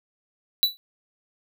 square tone with exponential decay, 3951 Hz, B7, in tune, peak -13 dBFS, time 0.63-0.77 s, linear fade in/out 0 ms, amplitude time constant 29 ms, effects none

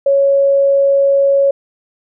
sine tone, 554.4 Hz, C#5, in tune, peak -8 dBFS, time 0.06-1.51 s, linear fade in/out 5 ms, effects none

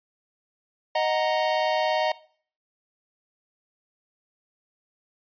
square chord, D# minor, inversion none, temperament equal, 622.3 / 740 / 932.3 Hz, D#5 / F#5 / A#5, 0 / 0 / 0 cents, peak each -25 / -28 / -28 dBFS, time 0.95-2.12 s, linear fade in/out 5 ms, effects noise-tail reverb RT60 0.5 s tail -20 dB re dry + resampled to 11025 Hz

